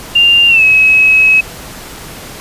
sine tone with pitch glide, 2794 to 2562 Hz, F7 to E7, 0 to -50 cents, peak -4 dBFS, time 0.15-1.41 s, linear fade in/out 10 ms, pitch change -150 cents, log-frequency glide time 0.48-0.64 s, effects pink hiss -29 dBFS RMS until 2.4 s + resampled to 32000 Hz

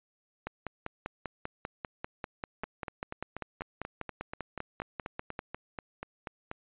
two click trains, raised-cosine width 0.5 ms, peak -20 / -22 dBFS, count 26 / 17, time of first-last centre 0.47-5.391 / 2.64-6.514 s, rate 5.08 / 4.13 Hz, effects resampled to 8000 Hz

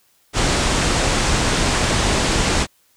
pink low-pass noise, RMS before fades -18 dBFS, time 0.33-2.67 s, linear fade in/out 50 ms, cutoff 8900 Hz, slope 48 dB/octave, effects white hiss -59 dBFS RMS until 2.96 s

